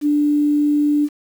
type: tone with quantisation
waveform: sine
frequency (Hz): 294.3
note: D4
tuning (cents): +4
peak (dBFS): -13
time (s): 0.01-1.09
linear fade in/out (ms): 50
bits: 7
effects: none